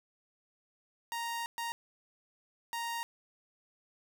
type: tone bursts at uneven times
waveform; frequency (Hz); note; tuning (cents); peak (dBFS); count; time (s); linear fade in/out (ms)
sawtooth; 932.3; A#5; 0; -31; 3; 1.12-1.46 / 1.58-1.72 / 2.73-3.03; 0
effects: none